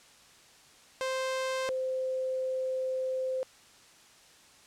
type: tone pair in turn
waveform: sawtooth / sine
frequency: 523 / 519.1 Hz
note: C5 / C5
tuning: -1 / -14 cents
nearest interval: unison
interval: 13 cents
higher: first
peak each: -26 / -29 dBFS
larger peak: first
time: 1.01-1.69 / 1.69-3.43 s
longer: second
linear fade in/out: 0 ms
effects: white hiss -57 dBFS RMS until 4.66 s + low-pass 8000 Hz 12 dB/octave